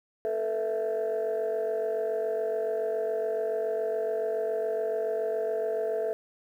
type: chord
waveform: sine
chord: A suspended second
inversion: none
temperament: equal with one note detuned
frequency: 440 / 487.1 / 659.3 Hz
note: A4 / B4 / E5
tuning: 0 / -24 / 0 cents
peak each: -28 / -33 / -29 dBFS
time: 0.25-6.13 s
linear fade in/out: 0 ms
effects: tanh soft clip ceiling -22 dBFS + 10-bit